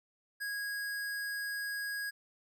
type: tone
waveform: square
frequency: 1650 Hz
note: G#6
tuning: 12 cents flat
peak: -36 dBFS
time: 0.4-2.11 s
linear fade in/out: 20 ms
effects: none